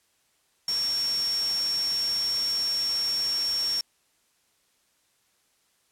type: tone in noise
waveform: sine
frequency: 5500 Hz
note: F8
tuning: 27 cents flat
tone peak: -24 dBFS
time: 0.68-3.81 s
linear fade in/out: 2 ms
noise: white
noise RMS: -37 dBFS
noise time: 0.68-3.81 s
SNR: +10 dB
effects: white hiss -68 dBFS RMS until 5.91 s + low-pass 11000 Hz 12 dB/octave